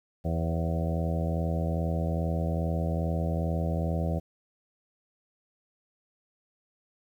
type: harmonic tone with a mistuned harmonic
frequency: 82.41 Hz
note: E2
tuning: in tune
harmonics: 1 / 2 / 3 / 4 / 5 / 6 / 7 / 8 / 9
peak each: -29 / -30 / -39 / -40 / -43 / -40 / -38 / -39 / -42 dBFS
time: 0.24-4.2 s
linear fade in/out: 20 ms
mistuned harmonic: 7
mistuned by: -38 cents
effects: 10-bit